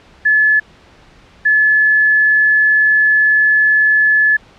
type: tone pair in turn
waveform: sine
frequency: 1721 / 1721 Hz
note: A6 / A6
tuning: -39 / -39 cents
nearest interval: unison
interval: 0 cents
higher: neither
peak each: -8 dBFS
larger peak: neither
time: 0.25-0.6 / 1.45-4.37 s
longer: second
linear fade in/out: 10 ms
effects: pink hiss -45 dBFS RMS until 4.58 s + low-pass 4000 Hz 12 dB/octave